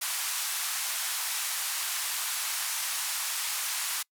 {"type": "band-pass noise", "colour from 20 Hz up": "white", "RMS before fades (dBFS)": -32, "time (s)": [0.01, 4.03], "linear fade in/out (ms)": 10, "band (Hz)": [850, 13000], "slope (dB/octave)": 24, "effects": ["noise-tail reverb RT60 0.1 s tail -26 dB re dry"]}